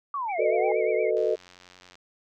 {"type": "linear two-way sweep", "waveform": "sine", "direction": "down then up", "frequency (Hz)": [1174.7, 568, 825], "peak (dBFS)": -27, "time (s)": [0.14, 0.72], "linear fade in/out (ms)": 2, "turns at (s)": 0.42}
{"type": "tone with vibrato", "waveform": "sine", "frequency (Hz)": 2217, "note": "C#7", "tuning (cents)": 0, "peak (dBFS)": -35, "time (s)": [0.28, 1.11], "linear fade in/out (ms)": 20, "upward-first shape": "triangle", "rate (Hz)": 8.5, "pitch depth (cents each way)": 110}
{"type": "chord", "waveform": "sine", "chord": "B dominant seventh", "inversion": "second", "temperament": "just", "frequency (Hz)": [370.4, 444.5, 493.9, 617.4], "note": ["F#4", "A4", "B4", "D#5"], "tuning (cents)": [2, 18, 0, -14], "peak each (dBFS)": [-29, -25, -29, -27], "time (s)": [0.38, 1.36], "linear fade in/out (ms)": 20}
{"type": "click train", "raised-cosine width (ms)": 0.2, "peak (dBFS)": -32, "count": 72, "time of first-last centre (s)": [1.17, 1.955], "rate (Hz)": 90.5}
{"effects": []}